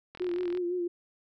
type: click train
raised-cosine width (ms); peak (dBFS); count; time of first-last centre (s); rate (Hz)
0.3; -28; 19; 0.15-0.574; 42.5
type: tone with vibrato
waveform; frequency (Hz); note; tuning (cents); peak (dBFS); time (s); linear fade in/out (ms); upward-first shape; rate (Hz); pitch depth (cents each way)
sine; 354.5; F4; +26; -28; 0.2-0.88; 10; sine; 5.9; 44
effects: none